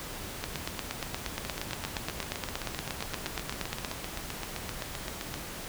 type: two click trains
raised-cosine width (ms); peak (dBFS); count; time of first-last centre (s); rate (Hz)
0.2; -14 / -17; 30 / 31; 0.44-3.848 / 1.45-5.341; 8.51 / 7.71
effects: pink hiss -40 dBFS RMS until 5.68 s